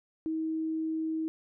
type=tone; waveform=sine; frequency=318.9 Hz; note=D#4; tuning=43 cents sharp; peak=-29 dBFS; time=0.26-1.28 s; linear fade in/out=0 ms; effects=none